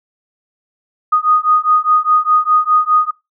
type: beating tone pair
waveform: sine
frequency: 1238 / 1242.9 Hz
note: D#6 / D#6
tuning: -9 / -2 cents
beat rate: 4.9 Hz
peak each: -13 dBFS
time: 1.12-3.11 s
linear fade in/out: 10 ms
effects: noise-tail reverb RT60 0.2 s tail -21 dB re dry